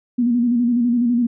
sine tone with vibrato, 240 Hz, B3, 49 cents flat, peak -14 dBFS, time 0.18-1.27 s, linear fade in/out 10 ms, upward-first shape square, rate 12 Hz, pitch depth 47 cents each way, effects none

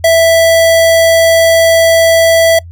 square tone, 659.3 Hz, E5, in tune, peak -5 dBFS, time 0.04-2.59 s, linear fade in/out 5 ms, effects noise-tail reverb RT60 0.1 s tail -25 dB re dry + added 85 Hz sine -27 dBFS peak until 2.71 s

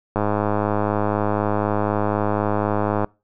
click train, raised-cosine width 1 ms, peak -7 dBFS, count 301, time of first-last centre 0.16-3.045 s, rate 104 Hz, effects noise-tail reverb RT60 0.3 s tail -26 dB re dry

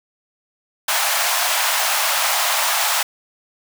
pink high-pass noise, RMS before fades -19 dBFS, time 0.88-3.03 s, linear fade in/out 5 ms, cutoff 650 Hz, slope 48 dB/octave, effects none

